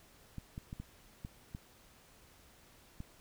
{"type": "clicks", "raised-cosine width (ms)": 5, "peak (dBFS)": -30, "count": 7, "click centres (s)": [0.383, 0.579, 0.729, 0.8, 1.249, 1.549, 3.004], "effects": ["pink hiss -62 dBFS RMS until 3.2 s"]}